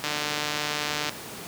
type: click train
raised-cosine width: 0.2 ms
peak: -10 dBFS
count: 158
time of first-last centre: 0.04-1.094 s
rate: 149 Hz
effects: pink hiss -38 dBFS RMS until 1.47 s + high-pass 150 Hz 12 dB/octave